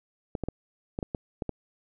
clicks, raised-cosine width 2 ms, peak -17 dBFS, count 8, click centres 0.352 / 0.437 / 0.486 / 0.989 / 1.028 / 1.148 / 1.422 / 1.493 s, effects none

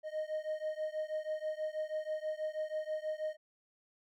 triangle beating tone pair, 617 / 623.2 Hz, D#5 / D#5, -15 / +3 cents, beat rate 6.2 Hz, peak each -36 / -37 dBFS, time 0.03-3.37 s, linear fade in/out 50 ms, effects none

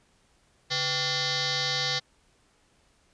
sine tone with frequency modulation, 140 Hz, C#3, 18 cents sharp, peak -25 dBFS, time 0.7-2 s, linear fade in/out 20 ms, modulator 641 Hz, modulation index 7.8, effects pink hiss -65 dBFS RMS until 3.13 s + resampled to 22050 Hz

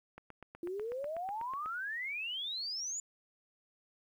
click train, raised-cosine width 0.5 ms, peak -33 dBFS, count 13, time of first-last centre 0.18-1.66 s, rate 8.11 Hz
sine exponential sweep, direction up, 335.8 to 7110 Hz, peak -36 dBFS, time 0.63-3 s, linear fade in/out 2 ms
effects 11-bit

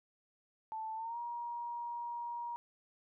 sine tone with pitch glide, 880 to 948.6 Hz, A5 to A#5, 0 to +30 cents, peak -38 dBFS, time 0.72-2.56 s, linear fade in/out 0 ms, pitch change +130 cents, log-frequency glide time 0.95-1.18 s, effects none

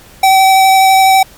square tone with vibrato, 767 Hz, G5, 38 cents flat, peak -5 dBFS, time 0.23-1.23 s, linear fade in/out 5 ms, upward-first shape sine, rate 12 Hz, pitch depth 10 cents each way, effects pink hiss -39 dBFS RMS until 1.37 s + MP3 96 kbps

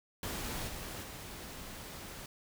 pink noise with level steps, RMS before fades -39 / -43 / -46 dBFS, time 0.23-2.26 s, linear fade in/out 2 ms, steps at 0.67 / 1.02 s, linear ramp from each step 20 ms, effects none

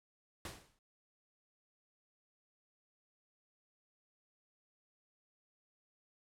pink noise with exponential decay, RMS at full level -42 dBFS, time 0.45-0.79 s, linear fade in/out 2 ms, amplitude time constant 73 ms, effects low-pass 11000 Hz 12 dB/octave

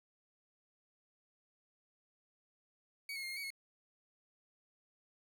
30% pulse tone with pitch steps, 2251 / 2172 / 2125 / 2141 / 2254 / 2177 Hz, C#7 / C#7 / C7 / C7 / C#7 / C#7, +26 / -36 / +26 / +39 / +28 / -32 cents, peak -38 dBFS, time 3.09-3.504 s, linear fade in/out 2 ms, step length 69 ms, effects none

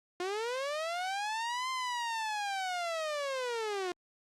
sawtooth linear two-way sweep, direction up then down, 349.2 to 1046.5 to 349.2 Hz, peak -29 dBFS, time 0.2-3.92 s, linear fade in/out 2 ms, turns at 1.7 s, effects low-pass 7000 Hz 12 dB/octave + Opus 48 kbps

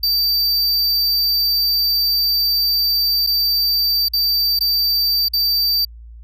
square tone with dropouts, 4647 Hz, D8, 19 cents flat, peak -15 dBFS, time 0.03-5.85 s, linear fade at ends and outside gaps 5 ms, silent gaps 3.266-3.271 / 4.085-4.134 / 4.591-4.607 / 5.285-5.334 s, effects added 57 Hz sine -35 dBFS peak until 6.23 s

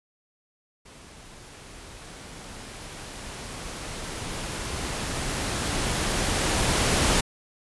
pink noise with level ramp, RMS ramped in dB -48 to -21 dBFS, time 0.85-7.21 s, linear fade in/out 10 ms, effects resampled to 24000 Hz

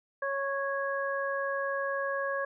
harmonic tone, 552 Hz, C#5, 7 cents flat, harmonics 1 / 2 / 3, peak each -32 / -35 / -34 dBFS, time 0.22-2.45 s, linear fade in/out 5 ms, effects none

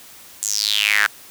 square tone with high-pass filter sweep, 52.3 Hz, G#1, 13 cents sharp, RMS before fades -19 dBFS, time 0.42-1.07 s, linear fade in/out 10 ms, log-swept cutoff 7700 to 1500 Hz, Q 5.9, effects white hiss -43 dBFS RMS until 1.3 s

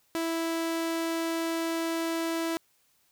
sawtooth tone, 329.6 Hz, E4, in tune, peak -24 dBFS, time 0.15-2.57 s, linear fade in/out 0 ms, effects white hiss -68 dBFS RMS until 3.11 s

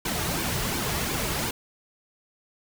pink noise with flanger, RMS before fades -28 dBFS, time 0.05-1.51 s, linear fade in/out 5 ms, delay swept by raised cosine 1.5 to 4 ms, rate 2.8 Hz, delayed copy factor -0.7, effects none

